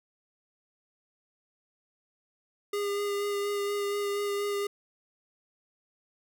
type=tone with vibrato; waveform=square; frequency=406.4 Hz; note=G#4; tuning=38 cents flat; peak=-29 dBFS; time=2.73-4.67 s; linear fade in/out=5 ms; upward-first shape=sine; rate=4.2 Hz; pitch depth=15 cents each way; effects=none